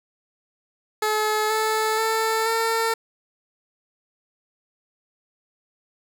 15% pulse tone with pitch steps, 428.9 / 436.6 / 444.5 / 452.6 Hz, A4 / A4 / A4 / A4, -44 / -13 / +18 / +49 cents, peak -14 dBFS, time 1.02-2.94 s, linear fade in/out 5 ms, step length 480 ms, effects none

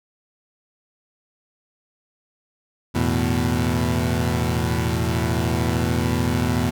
20% pulse chord, E suspended fourth, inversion none, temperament equal, 82.41 / 110 / 123.47 Hz, E2 / A2 / B2, 0 / 0 / 0 cents, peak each -18 / -20 / -19 dBFS, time 2.94-6.71 s, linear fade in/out 20 ms, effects none

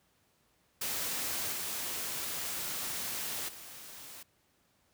white noise with level steps, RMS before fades -35 / -37 / -48 dBFS, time 0.81-4.23 s, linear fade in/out 5 ms, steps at 1.52 / 3.48 s, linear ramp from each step 10 ms, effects pink hiss -71 dBFS RMS until 4.93 s + high-pass 60 Hz 12 dB/octave

